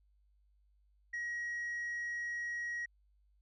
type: tone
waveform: sine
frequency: 1900 Hz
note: A#6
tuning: 33 cents sharp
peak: -34 dBFS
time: 1.13-2.86 s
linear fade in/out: 10 ms
effects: tanh soft clip ceiling -35 dBFS + added 50 Hz sine -67 dBFS peak until 3.41 s